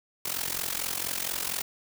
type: noise with amplitude modulation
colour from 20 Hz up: white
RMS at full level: -28 dBFS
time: 0.25-1.62 s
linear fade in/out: 5 ms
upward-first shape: sine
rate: 44.3 Hz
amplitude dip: 85%
effects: none